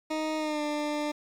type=tone with pitch glide; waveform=20% pulse; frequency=311.6 to 297.7 Hz; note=D#4 to D4; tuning=+3 to +24 cents; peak=-24 dBFS; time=0.1-1.12 s; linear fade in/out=10 ms; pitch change=-79 cents; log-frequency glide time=0.37-0.62 s; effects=low-pass 7000 Hz 12 dB/octave + 9-bit